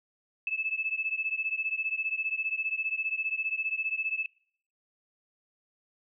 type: beating tone pair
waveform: sine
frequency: 2608 / 2623 Hz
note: E7 / E7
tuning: -19 / -9 cents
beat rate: 15 Hz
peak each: -31 / -32 dBFS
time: 0.47-4.26 s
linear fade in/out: 2 ms
effects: noise-tail reverb RT60 0.6 s tail -25 dB re dry